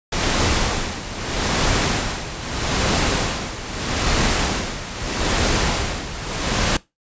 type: noise with tremolo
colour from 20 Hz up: pink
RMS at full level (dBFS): -18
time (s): 0.12-6.77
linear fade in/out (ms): 5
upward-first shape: sine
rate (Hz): 0.79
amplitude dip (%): 75
effects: noise-tail reverb RT60 0.2 s tail -20 dB re dry + resampled to 16000 Hz